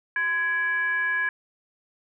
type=tone with frequency modulation; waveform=sine; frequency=1668 Hz; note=G#6; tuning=7 cents sharp; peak=-22 dBFS; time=0.16-1.29 s; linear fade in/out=2 ms; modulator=644 Hz; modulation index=0.51; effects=none